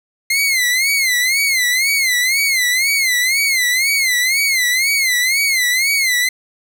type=tone with vibrato; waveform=sawtooth; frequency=2100 Hz; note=C7; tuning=6 cents sharp; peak=-10 dBFS; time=0.3-6.29 s; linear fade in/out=5 ms; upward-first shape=sine; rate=2 Hz; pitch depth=130 cents each way; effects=none